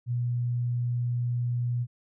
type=tone; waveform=sine; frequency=121.3 Hz; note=B2; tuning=31 cents flat; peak=-25 dBFS; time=0.06-1.87 s; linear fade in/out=50 ms; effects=none